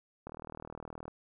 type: click train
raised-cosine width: 1 ms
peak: -29 dBFS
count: 33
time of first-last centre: 0.27-1.08 s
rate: 39.5 Hz
effects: none